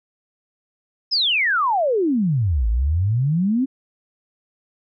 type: exponential two-way sweep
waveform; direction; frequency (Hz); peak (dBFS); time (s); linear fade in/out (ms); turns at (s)
sine; down then up; 5320 to 52.4 to 275.9; -16; 1.11-3.66; 20; 2.68
effects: none